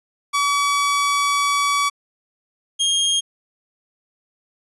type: tone pair in turn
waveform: sawtooth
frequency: 1140 / 3237 Hz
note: C#6 / G#7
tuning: +48 / -45 cents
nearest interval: octave + tritone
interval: 1807 cents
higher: second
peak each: -13 dBFS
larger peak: neither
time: 0.33-1.9 / 2.79-3.21 s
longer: first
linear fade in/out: 20 ms
effects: resampled to 24000 Hz

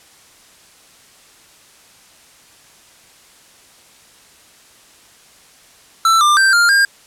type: tone with pitch steps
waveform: square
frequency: 1332 / 1193 / 1567 / 1402 / 1608 Hz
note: E6 / D6 / G6 / F6 / G6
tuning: +18 / +27 / -1 / +6 / +44 cents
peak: -10 dBFS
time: 6.05-6.85 s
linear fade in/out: 2 ms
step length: 160 ms
effects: white hiss -47 dBFS RMS until 7.06 s + low-pass 10000 Hz 12 dB/octave

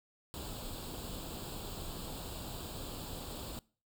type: noise with comb filter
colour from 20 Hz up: pink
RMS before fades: -43 dBFS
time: 0.34-3.59 s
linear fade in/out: 0 ms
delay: 0.25 ms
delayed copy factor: +0.75
effects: noise-tail reverb RT60 0.4 s tail -23 dB re dry

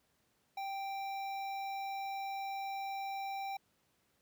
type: tone with notch filter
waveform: square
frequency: 784 Hz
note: G5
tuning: in tune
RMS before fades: -40 dBFS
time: 0.57-3.57 s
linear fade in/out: 5 ms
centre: 9000 Hz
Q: 0.56
effects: pink hiss -75 dBFS RMS until 4.21 s + high-pass 80 Hz 12 dB/octave

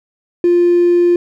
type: tone with hard clipping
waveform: triangle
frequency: 349.2 Hz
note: F4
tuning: in tune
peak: -8 dBFS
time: 0.44-1.16 s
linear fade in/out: 2 ms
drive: 3 dB
effects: none

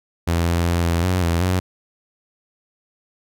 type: tone with pitch steps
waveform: sawtooth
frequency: 84.6 / 85.3 / 85.8 / 84.5 / 91.6 / 84.5 / 91.8 Hz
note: E2 / F2 / F2 / E2 / F#2 / E2 / F#2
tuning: +45 / -40 / -30 / +43 / -17 / +43 / -13 cents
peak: -13 dBFS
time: 0.27-1.6 s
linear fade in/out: 10 ms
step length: 190 ms
effects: none

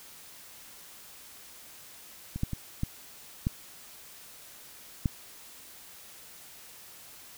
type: clicks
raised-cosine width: 5 ms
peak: -22 / -15 / -20 / -16 / -14 / -13 dBFS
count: 6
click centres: 2.36 / 2.434 / 2.533 / 2.834 / 3.469 / 5.058 s
effects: white hiss -50 dBFS RMS until 7.37 s

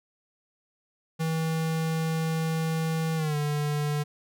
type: tone with pitch glide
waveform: square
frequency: 161.2 to 147.82 Hz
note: E3 to D3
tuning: -38 to +12 cents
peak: -26 dBFS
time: 1.19-4.04 s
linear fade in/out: 20 ms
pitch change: -150 cents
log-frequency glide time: 3.16-3.36 s
effects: none

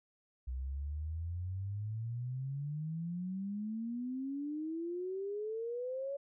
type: exponential sweep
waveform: sine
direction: up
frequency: 62 to 566 Hz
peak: -36 dBFS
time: 0.47-6.17 s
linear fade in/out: 10 ms
effects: none

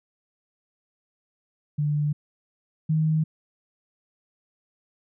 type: tone pair in turn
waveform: sine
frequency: 148.1 / 156.91 Hz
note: D3 / D#3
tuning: +15 / +15 cents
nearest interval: minor second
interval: 100 cents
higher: second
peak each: -21 / -19 dBFS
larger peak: second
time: 1.78-2.13 / 2.89-3.24 s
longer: neither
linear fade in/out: 10 ms
effects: none

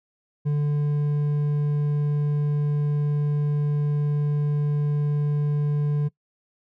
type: tone with hard clipping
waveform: triangle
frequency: 146.83 Hz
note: D3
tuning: in tune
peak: -21 dBFS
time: 0.45-6.09 s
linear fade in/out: 20 ms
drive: 7 dB
effects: noise-tail reverb RT60 0.1 s tail -22 dB re dry

